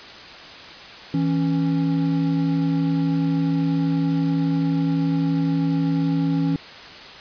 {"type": "tone pair together", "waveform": "triangle", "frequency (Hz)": [163.87, 275.9], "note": ["E3", "C#4"], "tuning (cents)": [-10, -8], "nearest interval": "major sixth", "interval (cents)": 902, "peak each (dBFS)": -19, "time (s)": [1.14, 6.56], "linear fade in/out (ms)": 2, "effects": ["white hiss -39 dBFS RMS until 7.2 s", "resampled to 11025 Hz"]}